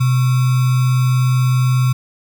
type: tone with sample-and-hold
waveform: sine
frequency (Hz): 127.4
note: C3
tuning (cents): -46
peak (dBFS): -11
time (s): 0-1.93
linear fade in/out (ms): 10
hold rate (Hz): 1225
effects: none